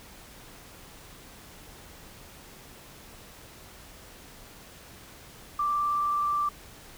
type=tone with vibrato; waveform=sine; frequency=1174.7 Hz; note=D6; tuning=in tune; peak=-24 dBFS; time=5.59-6.49 s; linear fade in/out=5 ms; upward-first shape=sine; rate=19 Hz; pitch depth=11 cents each way; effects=pink hiss -49 dBFS RMS until 6.97 s